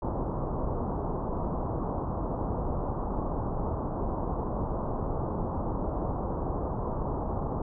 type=low-pass noise; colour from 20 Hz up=pink; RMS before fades=-31 dBFS; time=0.02-7.62 s; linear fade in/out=5 ms; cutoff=1100 Hz; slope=48 dB/octave; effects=none